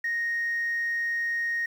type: tone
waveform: sine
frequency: 1864.7 Hz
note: A#6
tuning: in tune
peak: -24 dBFS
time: 0.04-1.66 s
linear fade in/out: 5 ms
effects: tanh soft clip ceiling -22 dBFS + 9-bit